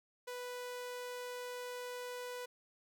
sawtooth tone, 493.9 Hz, B4, in tune, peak -38 dBFS, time 0.27-2.46 s, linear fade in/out 10 ms, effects none

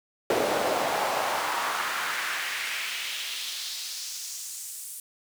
brown noise with high-pass filter sweep, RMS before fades -30 dBFS, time 0.3-5 s, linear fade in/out 2 ms, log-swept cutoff 450 to 9600 Hz, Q 1.8, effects none

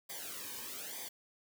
white noise with flanger, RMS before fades -44 dBFS, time 0.09-1.09 s, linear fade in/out 10 ms, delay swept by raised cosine 0.72 to 1.51 ms, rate 1.1 Hz, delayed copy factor -0.85, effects none

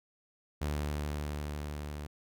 sawtooth tone with level ramp, 74 Hz, D2, 14 cents sharp, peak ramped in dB -27 to -35 dBFS, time 0.61-2.07 s, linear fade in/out 10 ms, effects none

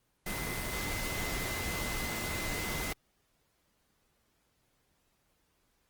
sine tone in noise, 2048 Hz, C7, 38 cents flat, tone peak -40 dBFS, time 0.26-2.93 s, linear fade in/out 5 ms, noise pink, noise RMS -36 dBFS, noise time 0.26-2.93 s, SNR -7 dB, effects pink hiss -74 dBFS RMS until 5.89 s + Opus 24 kbps

